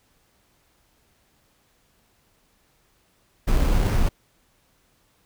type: noise with sample-and-hold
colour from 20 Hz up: brown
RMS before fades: -19 dBFS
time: 3.47-4.09 s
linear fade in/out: 10 ms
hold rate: 3675 Hz
effects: pink hiss -64 dBFS RMS until 5.25 s